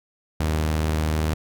sawtooth tone pair together, 77.78 / 98 Hz, D#2 / G2, 0 / 0 cents, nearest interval major third, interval 400 cents, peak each -17 / -29 dBFS, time 0.4-1.34 s, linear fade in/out 5 ms, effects none

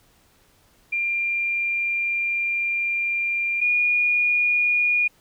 sine tone pair in turn, 2388 / 2438 Hz, D7 / D#7, +28 / -36 cents, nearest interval unison, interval 36 cents, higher second, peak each -21 / -17 dBFS, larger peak second, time 0.92-3.61 / 3.61-5.08 s, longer first, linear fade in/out 10 ms, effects pink hiss -59 dBFS RMS until 5.2 s

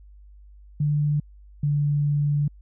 sine tone pair in turn, 147.7 / 145.67 Hz, D3 / D3, +10 / -14 cents, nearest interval unison, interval 24 cents, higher first, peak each -19 dBFS, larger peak neither, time 0.8-1.2 / 1.63-2.48 s, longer second, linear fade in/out 5 ms, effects added 50 Hz sine -45 dBFS peak until 2.61 s

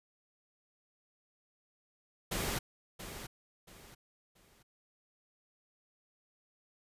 pink noise with echo, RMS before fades -35 dBFS, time 2.31-2.59 s, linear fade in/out 10 ms, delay 680 ms, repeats 3, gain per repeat -10 dB, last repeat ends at 4.63 s, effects resampled to 32000 Hz

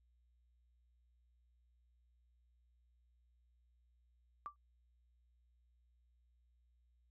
sine tone with exponential decay, 1170 Hz, D6, 7 cents flat, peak -38 dBFS, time 4.46-4.56 s, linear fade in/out 0 ms, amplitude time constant 20 ms, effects added 60 Hz sine -70 dBFS peak until 7.1 s

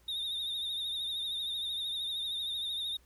triangle tone with vibrato, 3677 Hz, A#7, 24 cents flat, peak -32 dBFS, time 0.08-2.97 s, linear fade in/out 5 ms, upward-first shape triangle, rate 13 Hz, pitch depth 70 cents each way, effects added 60 Hz sine -62 dBFS peak until 3.05 s + pink hiss -67 dBFS RMS until 3.05 s

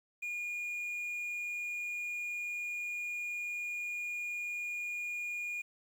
triangle tone with quantisation, 2433 Hz, D#7, 39 cents flat, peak -34 dBFS, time 0.22-5.62 s, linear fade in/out 10 ms, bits 10, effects none

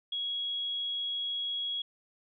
sine tone, 3322 Hz, G#7, in tune, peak -31 dBFS, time 0.12-1.82 s, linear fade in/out 5 ms, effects none

